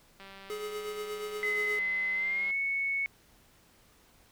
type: click train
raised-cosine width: 0.3 ms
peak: -33 dBFS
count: 451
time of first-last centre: 0.2-2.508 s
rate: 195 Hz
type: tone with tremolo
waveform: square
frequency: 421.6 Hz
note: G#4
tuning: 26 cents sharp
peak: -34 dBFS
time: 0.5-1.79 s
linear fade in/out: 0 ms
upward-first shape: triangle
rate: 8.4 Hz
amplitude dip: 50%
type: tone with pitch glide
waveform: sine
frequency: 2039 to 2211 Hz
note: C7 to C#7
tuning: -45 to -5 cents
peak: -28 dBFS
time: 1.43-3.06 s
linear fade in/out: 0 ms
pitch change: +140 cents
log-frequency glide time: 2.13-2.56 s
effects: pink hiss -62 dBFS RMS until 4.31 s